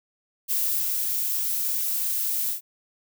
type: noise with ADSR envelope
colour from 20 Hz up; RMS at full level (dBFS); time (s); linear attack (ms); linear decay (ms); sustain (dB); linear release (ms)
violet; -24; 0.48-2.61; 35; 410; -2; 110
effects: none